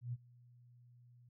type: tone with ADSR envelope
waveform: sine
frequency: 121.5 Hz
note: B2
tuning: 28 cents flat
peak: -36 dBFS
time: 0.01-1.29 s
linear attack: 120 ms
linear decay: 36 ms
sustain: -24 dB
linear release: 5 ms
effects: none